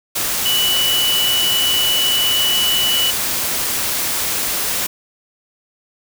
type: tone in noise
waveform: sine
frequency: 2960 Hz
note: F#7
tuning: in tune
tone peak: -15 dBFS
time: 0.45-3.11 s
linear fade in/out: 10 ms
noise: white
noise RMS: -20 dBFS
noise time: 0.15-4.87 s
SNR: +2 dB
effects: none